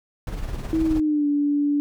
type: noise with tremolo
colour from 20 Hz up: brown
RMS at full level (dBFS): -27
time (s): 0.27-1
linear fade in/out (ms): 2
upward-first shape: sine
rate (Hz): 19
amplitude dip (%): 50
type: tone with pitch glide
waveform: sine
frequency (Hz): 321.3 to 289.6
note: E4 to D4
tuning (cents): -44 to -24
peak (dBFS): -18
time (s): 0.73-1.8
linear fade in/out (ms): 0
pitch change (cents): -180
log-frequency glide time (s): 0.85-1.27
effects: none

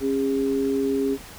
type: tone pair together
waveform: sine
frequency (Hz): 272.6 / 406.8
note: C#4 / G#4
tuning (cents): -29 / -36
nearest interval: perfect fifth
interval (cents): 693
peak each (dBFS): -23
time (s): 0-1.18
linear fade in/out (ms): 50
effects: pink hiss -42 dBFS RMS until 1.38 s

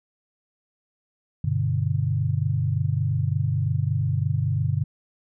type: chord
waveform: sine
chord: G major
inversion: none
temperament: equal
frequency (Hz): 98 / 123.47 / 146.83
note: G2 / B2 / D3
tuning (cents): 0 / 0 / 0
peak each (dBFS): -25 / -25 / -25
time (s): 1.44-4.84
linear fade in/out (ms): 5
effects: none

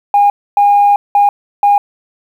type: tone bursts at uneven times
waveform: sine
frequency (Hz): 814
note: G#5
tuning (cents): -35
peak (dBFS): -4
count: 4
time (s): 0.14-0.3 / 0.57-0.96 / 1.15-1.29 / 1.63-1.78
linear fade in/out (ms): 2
effects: tanh soft clip ceiling -2 dBFS + 7-bit

